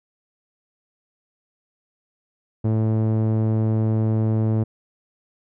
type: tone with low-pass filter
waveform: sawtooth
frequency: 110 Hz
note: A2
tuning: in tune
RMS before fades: -20 dBFS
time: 2.64-4.64 s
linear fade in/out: 10 ms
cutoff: 500 Hz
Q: 0.64
effects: none